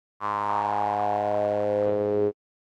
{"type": "tone with band-pass filter sweep", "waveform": "sawtooth", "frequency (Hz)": 103.6, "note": "G#2", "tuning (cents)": -4, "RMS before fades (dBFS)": -25, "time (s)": [0.2, 2.32], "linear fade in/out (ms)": 50, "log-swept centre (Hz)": [1100, 410], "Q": 7.4, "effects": ["AAC 32 kbps"]}